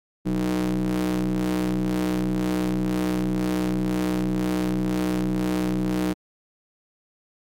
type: ring-modulated tone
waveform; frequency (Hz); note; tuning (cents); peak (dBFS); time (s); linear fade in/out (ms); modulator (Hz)
40% pulse; 62; B1; +7; -18; 0.25-6.14; 20; 247
effects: AAC 64 kbps